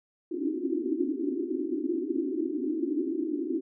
white band-pass noise, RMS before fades -30 dBFS, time 0.31-3.61 s, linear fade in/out 10 ms, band 260 to 370 Hz, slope 96 dB/octave, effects none

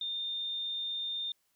sine tone, 3624 Hz, A#7, 50 cents flat, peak -33 dBFS, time 0.01-1.32 s, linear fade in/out 2 ms, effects white hiss -75 dBFS RMS until 1.55 s

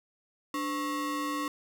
square ring-modulated tone, 401.7 Hz, G4, 42 cents sharp, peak -28 dBFS, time 0.54-1.48 s, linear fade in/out 2 ms, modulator 696 Hz, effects none

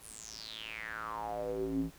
square tone with band-pass filter sweep, 55.2 Hz, A1, 6 cents sharp, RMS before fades -39 dBFS, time 0-1.91 s, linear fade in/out 50 ms, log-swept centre 11000 to 210 Hz, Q 7.2, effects pink hiss -58 dBFS RMS until 1.98 s

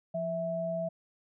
sine tone pair together, 172.7 / 656 Hz, F3 / E5, -19 / -9 cents, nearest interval octave + major seventh, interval 2310 cents, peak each -37 / -31 dBFS, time 0.14-0.89 s, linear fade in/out 10 ms, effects none

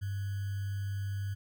sine tone with sample-and-hold, 98.8 Hz, G2, 14 cents sharp, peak -32 dBFS, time 0.01-1.35 s, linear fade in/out 20 ms, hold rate 1575 Hz, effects none

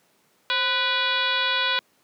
sine tone with frequency modulation, 2443 Hz, D#7, 32 cents flat, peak -20 dBFS, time 0.5-1.79 s, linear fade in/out 0 ms, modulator 478 Hz, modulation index 3.3, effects pink hiss -63 dBFS RMS until 2.03 s + high-pass 200 Hz 12 dB/octave

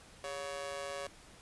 sawtooth tone with amplitude modulation, 560 Hz, C#5, 18 cents sharp, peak -31 dBFS, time 0.24-1.07 s, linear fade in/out 2 ms, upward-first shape sine, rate 153 Hz, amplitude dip 90%, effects pink hiss -57 dBFS RMS until 1.41 s + resampled to 24000 Hz

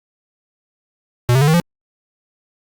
square tone with pitch steps, 121.9 / 132.93 / 144.96 / 158.08 / 172.39 Hz, B2 / C3 / D3 / D#3 / F3, -22 / +28 / -22 / +28 / -22 cents, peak -11 dBFS, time 1.29-1.6 s, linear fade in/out 0 ms, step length 62 ms, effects Opus 48 kbps

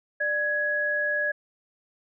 sine tone pair together, 594 / 1670.9 Hz, D5 / G#6, +20 / +10 cents, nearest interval octave + tritone, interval 1790 cents, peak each -30 / -24 dBFS, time 0.2-1.32 s, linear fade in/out 10 ms, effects none

